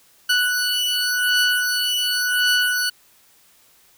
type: beating tone pair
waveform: 20% pulse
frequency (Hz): 1479 / 1479.9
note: F#6 / F#6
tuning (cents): -1 / 0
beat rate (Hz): 0.9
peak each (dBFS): -16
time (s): 0.29-2.9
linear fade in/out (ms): 10
effects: white hiss -55 dBFS RMS until 3.97 s